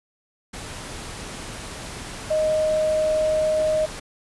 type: tone in noise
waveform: sine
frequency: 622.3 Hz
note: D#5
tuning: in tune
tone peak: -18 dBFS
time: 2.3-3.86 s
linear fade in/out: 10 ms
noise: pink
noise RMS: -35 dBFS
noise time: 0.53-4 s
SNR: +14 dB
effects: resampled to 24000 Hz